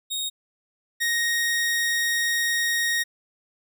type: tone pair in turn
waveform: sawtooth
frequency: 3738 / 1869 Hz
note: A#7 / A#6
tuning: +4 / +4 cents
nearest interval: octave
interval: 1200 cents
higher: first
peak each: -23 / -18 dBFS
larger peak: second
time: 0.1-0.3 / 1-3.04 s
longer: second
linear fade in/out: 20 ms
effects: none